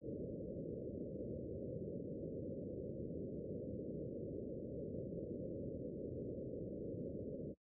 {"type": "low-pass noise", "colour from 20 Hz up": "white", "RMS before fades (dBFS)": -45, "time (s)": [0.01, 7.55], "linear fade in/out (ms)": 50, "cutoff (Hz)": 560, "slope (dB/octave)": 96, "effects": ["noise-tail reverb RT60 0.1 s tail -22 dB re dry", "high-pass 80 Hz 12 dB/octave"]}